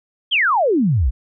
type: exponential sweep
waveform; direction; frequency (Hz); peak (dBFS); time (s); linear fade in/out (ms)
sine; down; 3362 to 52; -13; 0.31-1.11; 20
effects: none